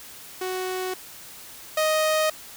sawtooth tone pair in turn, 370.9 / 623.8 Hz, F#4 / D#5, +4 / +4 cents, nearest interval major sixth, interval 900 cents, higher second, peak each -23 / -16 dBFS, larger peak second, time 0.41-0.94 / 1.77-2.3 s, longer neither, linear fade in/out 5 ms, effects white hiss -43 dBFS RMS until 2.56 s

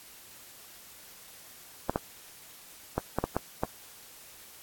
clicks, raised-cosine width 1 ms, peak -12 dBFS, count 7, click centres 1.896 / 1.959 / 2.98 / 3.186 / 3.24 / 3.366 / 3.635 s, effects white hiss -51 dBFS RMS until 4.62 s + AAC 64 kbps

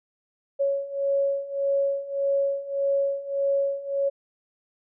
sine beating tone pair, 554.4 / 556.1 Hz, C#5 / C#5, 0 / +5 cents, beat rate 1.7 Hz, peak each -27 / -24 dBFS, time 0.59-4.1 s, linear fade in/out 20 ms, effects none

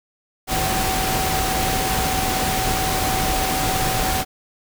sine tone in noise, 758 Hz, F#5, 42 cents sharp, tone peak -24 dBFS, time 0.47-4.25 s, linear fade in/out 50 ms, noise pink, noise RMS -22 dBFS, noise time 0.47-4.25 s, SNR -5 dB, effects none

